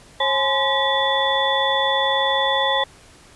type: tone cluster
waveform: sine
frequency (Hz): 541 / 845 / 1030 / 1929 / 3459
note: C#5 / G#5 / C6 / B6 / A7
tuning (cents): -42 / +30 / -28 / -41 / -30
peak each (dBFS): -23 / -23 / -25 / -24 / -22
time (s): 0.2-2.84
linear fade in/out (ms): 5
effects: pink hiss -48 dBFS RMS until 3.35 s + resampled to 24000 Hz